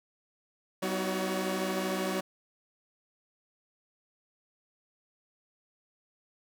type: tone cluster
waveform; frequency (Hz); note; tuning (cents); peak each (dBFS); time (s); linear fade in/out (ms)
sawtooth; 191.1 / 250.1 / 315.1 / 369.2 / 566; G3 / B3 / D#4 / F#4 / C#5; -44 / +22 / +22 / -4 / +36; -30 / -38 / -34 / -32 / -32; 0.82-2.21; 10
effects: none